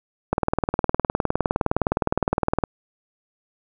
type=click train; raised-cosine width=1 ms; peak=-5 dBFS; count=46; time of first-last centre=0.33-2.638 s; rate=19.5 Hz; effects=none